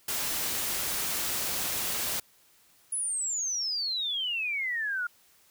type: noise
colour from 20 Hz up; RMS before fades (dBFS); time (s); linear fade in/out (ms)
white; -31; 0.08-2.2; 5
type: exponential sweep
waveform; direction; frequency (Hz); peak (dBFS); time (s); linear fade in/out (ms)
sine; down; 10548 to 1396.9; -28; 2.92-5.07; 5
effects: white hiss -62 dBFS RMS until 5.5 s

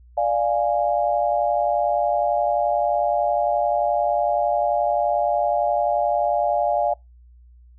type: chord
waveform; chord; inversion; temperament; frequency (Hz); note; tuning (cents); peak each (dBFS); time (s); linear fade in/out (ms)
sine; D diminished; none; equal; 587.3 / 698.5 / 830.6; D5 / F5 / Ab5; 0 / 0 / 0; -22 / -21 / -24; 0.17-6.94; 10
effects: noise-tail reverb RT60 0.2 s tail -26 dB re dry + added 60 Hz sine -46 dBFS peak until 7.78 s

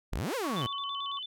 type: exponential two-way sweep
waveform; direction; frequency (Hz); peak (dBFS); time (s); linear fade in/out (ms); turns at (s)
sawtooth; up then down; 32.7 to 565 to 105.7; -27; 0.12-0.67; 10; 0.35
type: tone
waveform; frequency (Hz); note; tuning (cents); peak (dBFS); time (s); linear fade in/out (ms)
sine; 1118; C#6; +14; -35; 0.43-1.19; 5
type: tone with vibrato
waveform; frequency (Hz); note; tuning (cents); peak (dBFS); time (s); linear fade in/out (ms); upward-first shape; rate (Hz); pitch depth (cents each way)
sine; 3265; G#7; -30; -36; 0.56-1.26; 5; square; 9; 130
effects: none

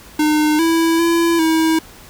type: tone with pitch steps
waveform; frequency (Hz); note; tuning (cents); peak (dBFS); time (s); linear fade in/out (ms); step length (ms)
square; 304.1 / 329.5 / 336.4 / 321.3; D#4 / E4 / E4 / E4; -40 / -1 / +35 / -44; -13; 0.19-1.79; 5; 400
effects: pink hiss -41 dBFS RMS until 2.09 s

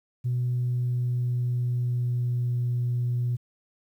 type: tone with pitch glide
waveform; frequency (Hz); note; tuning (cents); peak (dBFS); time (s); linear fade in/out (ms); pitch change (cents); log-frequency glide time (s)
sine; 123.5 to 121.87; B2 to B2; 0 to -23; -22; 0.24-3.37; 20; -23; 0.47-2.65
effects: tanh soft clip ceiling -20 dBFS + 10-bit

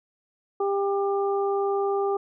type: harmonic tone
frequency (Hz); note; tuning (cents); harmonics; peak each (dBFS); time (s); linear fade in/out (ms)
397.6; G4; +25; 1 / 2 / 3; -23 / -29 / -33; 0.6-2.17; 5
effects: none

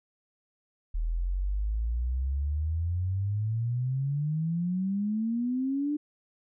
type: exponential sweep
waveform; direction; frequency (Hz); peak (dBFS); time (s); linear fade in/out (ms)
sine; up; 38.89 to 300.4; -26; 0.94-5.97; 10
effects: none

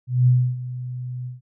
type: tone with ADSR envelope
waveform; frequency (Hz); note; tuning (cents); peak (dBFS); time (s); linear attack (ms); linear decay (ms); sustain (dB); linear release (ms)
sine; 125.1; B2; +23; -11; 0.07-1.41; 200; 290; -16; 150
effects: none

